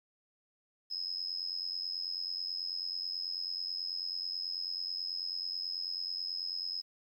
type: tone with amplitude modulation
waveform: sine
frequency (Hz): 5120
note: D#8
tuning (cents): +49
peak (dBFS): -31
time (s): 0.9-6.82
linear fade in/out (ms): 20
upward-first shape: sine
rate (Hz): 89.2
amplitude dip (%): 85
effects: 11-bit